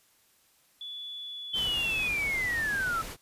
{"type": "tone with pitch glide", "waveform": "sine", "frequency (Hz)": [3437, 3411], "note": ["A7", "G#7"], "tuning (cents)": [-41, 46], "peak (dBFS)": -37, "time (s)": [0.81, 2.08], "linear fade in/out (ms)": 2, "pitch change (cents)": -13, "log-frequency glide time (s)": [1.19, 1.72]}
{"type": "linear sweep", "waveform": "sine", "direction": "down", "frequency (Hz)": [3136, 1294], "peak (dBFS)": -27, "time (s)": [1.53, 3.02], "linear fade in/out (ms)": 10}
{"type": "noise", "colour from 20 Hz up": "pink", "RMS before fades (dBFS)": -40, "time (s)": [1.53, 3.17], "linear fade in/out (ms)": 50}
{"effects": ["white hiss -65 dBFS RMS until 3.21 s", "resampled to 32000 Hz"]}